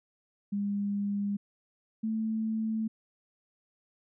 sine tone pair in turn, 202.3 / 220.5 Hz, G#3 / A3, -45 / +4 cents, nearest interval minor second, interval 149 cents, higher second, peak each -28 dBFS, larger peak neither, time 0.52-1.37 / 2.03-2.88 s, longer neither, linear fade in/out 10 ms, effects none

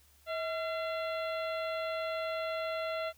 harmonic tone with a mistuned harmonic, 682 Hz, F5, 41 cents flat, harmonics 1 / 2 / 3 / 4 / 5 / 6, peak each -34 / -40 / -44 / -46 / -48 / -50 dBFS, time 0.26-3.13 s, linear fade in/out 50 ms, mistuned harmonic 1, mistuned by -100 cents, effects added 72 Hz sine -65 dBFS peak until 3.17 s + white hiss -65 dBFS RMS until 3.17 s

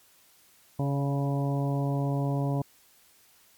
harmonic tone with a mistuned harmonic, 139.7 Hz, C#3, 14 cents sharp, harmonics 1 / 2 / 3 / 4 / 5 / 6 / 7, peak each -26 / -32 / -38 / -37 / -38 / -45 / -41 dBFS, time 0.79-2.62 s, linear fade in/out 5 ms, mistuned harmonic 4, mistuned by +23 cents, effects white hiss -60 dBFS RMS until 3.57 s + MP3 96 kbps

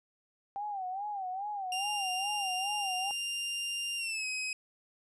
sine tone with vibrato, 784 Hz, G5, in tune, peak -34 dBFS, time 0.56-3.11 s, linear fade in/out 0 ms, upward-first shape sine, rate 2.4 Hz, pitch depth 120 cents each way
sawtooth tone with pitch glide, 2794 to 2533 Hz, F7 to D#7, 0 to +30 cents, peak -30 dBFS, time 1.72-4.53 s, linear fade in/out 2 ms, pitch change -170 cents, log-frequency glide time 3.97-4.26 s
effects resampled to 24000 Hz

